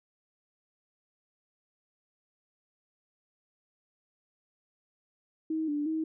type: tone with pitch steps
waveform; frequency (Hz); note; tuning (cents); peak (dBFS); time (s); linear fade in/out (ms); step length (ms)
sine; 317.1 / 293.5 / 317.6; D#4 / D4 / D#4; +33 / -1 / +36; -28; 5.5-6.04; 5; 180
effects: none

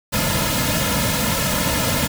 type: noise with comb filter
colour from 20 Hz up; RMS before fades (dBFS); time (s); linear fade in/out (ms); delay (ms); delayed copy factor
pink; -20; 0.12-2.08; 20; 2.6; -0.9
effects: none

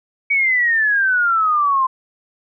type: exponential sweep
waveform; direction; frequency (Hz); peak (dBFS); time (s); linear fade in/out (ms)
sine; down; 2273 to 1034; -13; 0.3-1.87; 10
effects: none

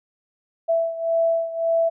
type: beating tone pair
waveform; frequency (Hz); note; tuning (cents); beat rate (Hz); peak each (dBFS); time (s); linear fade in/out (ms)
sine; 662 / 663.8; E5 / E5; +7 / +12; 1.8; -20 / -24; 0.68-1.9; 20
effects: none

